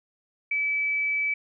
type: tone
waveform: sine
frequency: 2300 Hz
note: D7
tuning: 37 cents flat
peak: -23 dBFS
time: 0.51-1.34 s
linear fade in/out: 5 ms
effects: none

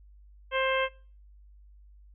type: harmonic tone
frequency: 528 Hz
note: C5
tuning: 16 cents sharp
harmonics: 1 / 2 / 3 / 4 / 5 / 6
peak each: -28 / -31 / -33 / -34 / -35 / -36 dBFS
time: 0.51-0.89 s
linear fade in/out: 50 ms
effects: noise-tail reverb RT60 0.4 s tail -22 dB re dry + added 50 Hz sine -51 dBFS peak until 2.14 s

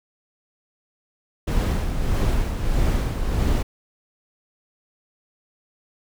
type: noise with tremolo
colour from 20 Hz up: brown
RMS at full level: -19 dBFS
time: 1.47-3.63 s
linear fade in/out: 10 ms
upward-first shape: sine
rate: 1.6 Hz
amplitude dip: 50%
effects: none

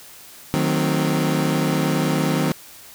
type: chord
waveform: 30% pulse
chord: D# diminished seventh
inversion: none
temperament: equal with one note detuned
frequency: 155.56 / 185 / 224.5 / 261.6 Hz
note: D#3 / F#3 / A3 / C4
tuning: 0 / 0 / +35 / 0 cents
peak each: -19 / -22 / -25 / -21 dBFS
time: 0.54-2.52 s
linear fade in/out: 0 ms
effects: white hiss -43 dBFS RMS until 2.94 s

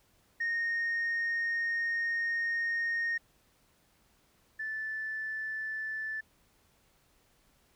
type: tone pair in turn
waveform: sine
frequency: 1852 / 1754 Hz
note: A#6 / A6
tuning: -12 / -6 cents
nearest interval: minor second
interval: 94 cents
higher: first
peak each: -27 / -33 dBFS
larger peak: first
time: 0.4-3.18 / 4.59-6.21 s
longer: first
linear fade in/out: 10 ms
effects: tanh soft clip ceiling -27 dBFS + pink hiss -68 dBFS RMS until 7.75 s

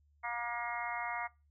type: harmonic tone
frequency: 237.6 Hz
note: A#3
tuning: 33 cents sharp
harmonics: 3 / 4 / 5 / 6 / 7 / 8 / 9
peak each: -42 / -40 / -43 / -45 / -51 / -45 / -41 dBFS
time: 0.23-1.28 s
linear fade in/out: 20 ms
effects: noise-tail reverb RT60 0.3 s tail -24 dB re dry + added 73 Hz sine -66 dBFS peak until 1.5 s

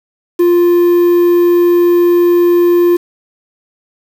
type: tone with quantisation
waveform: triangle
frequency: 349.2 Hz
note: F4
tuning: in tune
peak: -4 dBFS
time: 0.39-2.97 s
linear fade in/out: 10 ms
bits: 5
effects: none

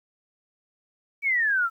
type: exponential sweep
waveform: sine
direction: down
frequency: 2302 to 1316 Hz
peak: -20 dBFS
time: 1.22-1.7 s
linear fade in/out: 50 ms
effects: 10-bit

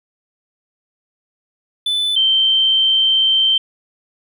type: tone pair in turn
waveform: triangle / sine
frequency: 3503 / 3121 Hz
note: A7 / G7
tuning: -8 / -8 cents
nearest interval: major second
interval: 200 cents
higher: first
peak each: -14 / -11 dBFS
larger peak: second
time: 1.86-2.16 / 2.16-3.58 s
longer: second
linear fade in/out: 5 ms
effects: none

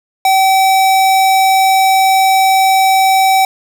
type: tone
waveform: square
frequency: 767 Hz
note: G5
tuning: 38 cents flat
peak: -8 dBFS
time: 0.25-3.45 s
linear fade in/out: 2 ms
effects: none

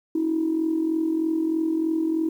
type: tone with amplitude modulation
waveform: sine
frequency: 321.7 Hz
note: E4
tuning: 42 cents flat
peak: -17 dBFS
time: 0.15-2.29 s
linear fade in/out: 5 ms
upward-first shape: sine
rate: 43.2 Hz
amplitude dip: 65%
effects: tanh soft clip ceiling -14 dBFS + 9-bit

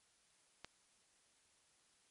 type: click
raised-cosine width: 0.2 ms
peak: -30 dBFS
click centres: 0.646 s
effects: white hiss -73 dBFS RMS until 2.1 s + MP3 48 kbps

